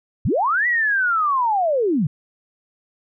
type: linear two-way sweep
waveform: sine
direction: up then down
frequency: 60 to 1975 to 127.2 Hz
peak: -16 dBFS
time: 0.25-2.07 s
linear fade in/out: 5 ms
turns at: 0.67 s
effects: none